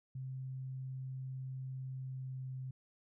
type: tone with pitch glide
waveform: sine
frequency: 131.1 to 130.27 Hz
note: C3 to C3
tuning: +4 to -7 cents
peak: -40 dBFS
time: 0.15-2.71 s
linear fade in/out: 5 ms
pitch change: -11 cents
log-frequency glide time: 1.94-2.55 s
effects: none